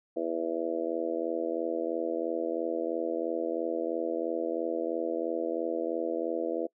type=harmonic tone; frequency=83 Hz; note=E2; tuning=12 cents sharp; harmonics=3 / 4 / 5 / 6 / 7 / 8; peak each=-43 / -33 / -38 / -33 / -38 / -36 dBFS; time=0.16-6.67 s; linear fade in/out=10 ms; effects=noise-tail reverb RT60 0.1 s tail -24 dB re dry